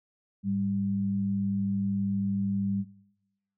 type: tone pair together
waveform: sine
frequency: 104.46 / 197.2 Hz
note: G#2 / G3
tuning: +11 / +11 cents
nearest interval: major seventh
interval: 1100 cents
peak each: -35 / -26 dBFS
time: 0.43-2.85 s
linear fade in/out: 50 ms
effects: noise-tail reverb RT60 1.0 s tail -21 dB re dry